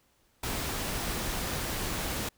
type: noise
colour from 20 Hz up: pink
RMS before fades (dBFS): -33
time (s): 0.43-2.29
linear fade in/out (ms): 5
effects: pink hiss -68 dBFS RMS until 2.37 s